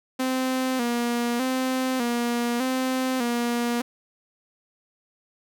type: tone with vibrato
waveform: sawtooth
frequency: 248.4 Hz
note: B3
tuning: 10 cents sharp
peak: -19 dBFS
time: 0.19-3.82 s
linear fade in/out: 10 ms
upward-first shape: square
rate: 0.83 Hz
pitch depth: 72 cents each way
effects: none